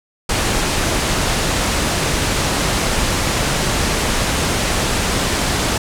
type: low-pass noise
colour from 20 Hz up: pink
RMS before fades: -18 dBFS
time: 0.29-5.78 s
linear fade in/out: 5 ms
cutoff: 10000 Hz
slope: 24 dB/octave
effects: none

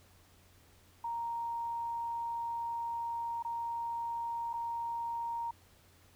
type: tone with dropouts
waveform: sine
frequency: 932.3 Hz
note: A#5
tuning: in tune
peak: -34 dBFS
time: 1.04-5.51 s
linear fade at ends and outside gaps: 5 ms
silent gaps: 3.426-3.448 / 4.532-4.537 s
effects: added 89 Hz sine -64 dBFS peak until 6.15 s + pink hiss -64 dBFS RMS until 6.15 s

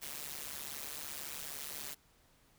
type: noise with amplitude modulation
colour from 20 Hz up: white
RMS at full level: -40 dBFS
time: 0.01-1.95 s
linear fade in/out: 20 ms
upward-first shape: sine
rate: 144 Hz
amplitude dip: 90%
effects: pink hiss -68 dBFS RMS until 2.58 s

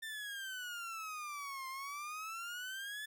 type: exponential two-way sweep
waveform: 30% pulse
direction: down then up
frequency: 1800 to 1046.5 to 1744 Hz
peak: -39 dBFS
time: 0.02-3.06 s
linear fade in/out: 10 ms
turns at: 1.68 s
effects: none

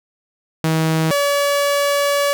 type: tone pair in turn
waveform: sawtooth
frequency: 160 / 570.2 Hz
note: D#3 / C#5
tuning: +49 / +49 cents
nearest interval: octave + minor seventh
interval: 2200 cents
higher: second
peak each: -11 dBFS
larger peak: neither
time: 0.64-1.11 / 1.11-2.33 s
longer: second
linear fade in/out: 0 ms
effects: none

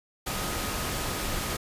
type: tone in noise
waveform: sine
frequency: 1255 Hz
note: D#6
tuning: 15 cents sharp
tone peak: -41 dBFS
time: 0.26-1.57 s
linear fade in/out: 10 ms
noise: pink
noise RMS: -31 dBFS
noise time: 0.26-1.57 s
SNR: -13 dB
effects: resampled to 32000 Hz

